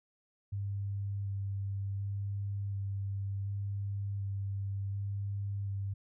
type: tone with vibrato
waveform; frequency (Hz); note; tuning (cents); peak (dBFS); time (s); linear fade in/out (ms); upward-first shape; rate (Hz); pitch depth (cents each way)
sine; 99.3; G2; +23; -33; 0.52-5.94; 10; square; 0.68; 11
effects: none